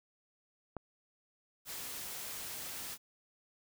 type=click; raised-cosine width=1 ms; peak=-26 dBFS; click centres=0.767 s
type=noise; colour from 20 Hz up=white; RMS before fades=-43 dBFS; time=1.65-2.98 s; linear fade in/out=50 ms
effects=none